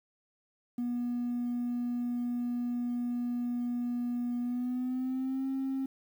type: tone with pitch glide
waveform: triangle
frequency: 242.3 to 267.3 Hz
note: B3 to C4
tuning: -33 to +37 cents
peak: -27 dBFS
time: 0.78-5.86 s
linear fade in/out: 5 ms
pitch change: +170 cents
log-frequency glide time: 4.41-5.46 s
effects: tanh soft clip ceiling -26 dBFS + 10-bit